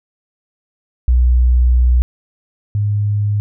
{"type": "tone pair in turn", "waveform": "sine", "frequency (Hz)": [61.5, 103.43], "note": ["B1", "G#2"], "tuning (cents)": [-7, -7], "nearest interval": "major sixth", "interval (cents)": 900, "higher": "second", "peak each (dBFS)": [-8, -13], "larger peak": "first", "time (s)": [[1.08, 2.02], [2.75, 3.4]], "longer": "first", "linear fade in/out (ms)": 0, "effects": []}